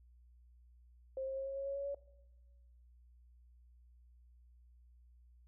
sine tone with pitch steps, 530 / 534.6 / 539.3 / 544 / 548.7 / 553.5 / 558.3 / 563.1 Hz, C5 / C5 / C#5 / C#5 / C#5 / C#5 / C#5 / C#5, +22 / +37 / -48 / -33 / -18 / -3 / +12 / +27 cents, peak -37 dBFS, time 1.17-1.946 s, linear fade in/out 2 ms, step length 97 ms, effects noise-tail reverb RT60 1.0 s tail -18 dB re dry + added 60 Hz sine -60 dBFS peak until 5.47 s

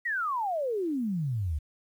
sine exponential sweep, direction down, 1975.5 to 69.4 Hz, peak -27 dBFS, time 0.05-1.59 s, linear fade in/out 10 ms, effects 10-bit

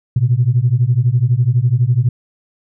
sine beating tone pair, 116.54 / 128.54 Hz, A#2 / C3, 0 / -30 cents, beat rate 12 Hz, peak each -13 dBFS, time 0.16-2.09 s, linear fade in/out 5 ms, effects tanh soft clip ceiling -3 dBFS

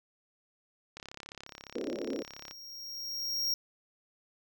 click train, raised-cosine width 0.2 ms, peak -26 dBFS, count 54, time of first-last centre 0.97-2.511 s, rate 34.4 Hz
square tone with exponential growth, 5588 Hz, F8, in tune, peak -28 dBFS, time 1.47-3.54 s, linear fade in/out 1 ms, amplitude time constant 450 ms
pink band-pass noise, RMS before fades -36 dBFS, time 1.75-2.23 s, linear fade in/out 10 ms, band 240 to 550 Hz, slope 48 dB/octave
effects none

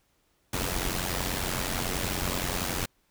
pink noise with amplitude modulation, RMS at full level -27 dBFS, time 0.53-2.86 s, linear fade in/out 5 ms, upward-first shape sine, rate 90.6 Hz, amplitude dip 75%, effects pink hiss -70 dBFS RMS until 3.1 s

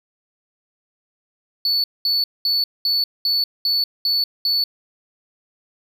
triangle tone bursts, 4455 Hz, C#8, 8 cents sharp, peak -15 dBFS, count 8, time 1.65-4.64 s, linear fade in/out 2 ms, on 190 ms, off 210 ms, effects none

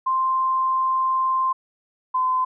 sine tone pair in turn, 1046.5 / 1025.6 Hz, C6 / C6, 0 / -35 cents, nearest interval unison, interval 35 cents, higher first, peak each -18 dBFS, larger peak neither, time 0.06-1.53 / 2.14-2.45 s, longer first, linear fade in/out 10 ms, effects none

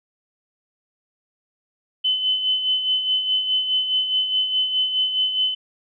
sine tone with tremolo, 3033 Hz, F#7, 42 cents sharp, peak -16 dBFS, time 2.04-5.55 s, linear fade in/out 10 ms, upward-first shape sine, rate 4.8 Hz, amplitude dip 55%, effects none

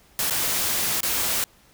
white noise with dropouts, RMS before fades -24 dBFS, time 0.19-1.44 s, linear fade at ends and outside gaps 1 ms, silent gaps 0.299-0.307 / 1.006-1.031 s, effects pink hiss -56 dBFS RMS until 1.73 s

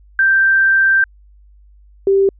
sine tone pair in turn, 1569 / 391.5 Hz, G6 / G4, +1 / -2 cents, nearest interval 2 octaves, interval 2403 cents, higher first, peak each -9 dBFS, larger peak neither, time 0.19-1.04 / 2.07-2.29 s, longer first, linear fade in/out 2 ms, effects added 50 Hz sine -43 dBFS peak until 2.39 s

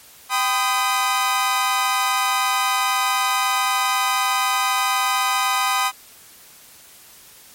sawtooth chord, G augmented, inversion none, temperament equal with one note detuned, 784 / 1012 / 1244.5 Hz, G5 / B5 / D#6, 0 / +42 / 0 cents, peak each -20 / -18 / -18 dBFS, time 0.29-5.92 s, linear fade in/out 50 ms, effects white hiss -46 dBFS RMS until 7.54 s + MP3 64 kbps

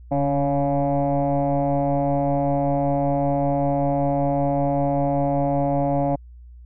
sine tone with frequency modulation, 422.6 Hz, G#4, 30 cents sharp, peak -17 dBFS, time 0.11-6.16 s, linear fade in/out 10 ms, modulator 140 Hz, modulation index 2.5, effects tanh soft clip ceiling -13 dBFS + added 60 Hz sine -40 dBFS peak until 6.65 s

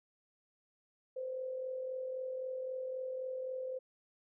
sine tone with amplitude modulation, 516 Hz, C5, 24 cents flat, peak -35 dBFS, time 1.16-3.79 s, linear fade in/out 10 ms, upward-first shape sine, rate 43.8 Hz, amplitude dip 45%, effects none

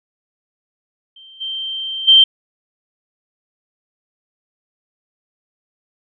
sine tone with level steps, 3136 Hz, G7, in tune, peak -39 / -22 / -5 dBFS, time 1.16-2.24 s, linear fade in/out 5 ms, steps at 1.4 / 2.07 s, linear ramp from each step 20 ms, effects none

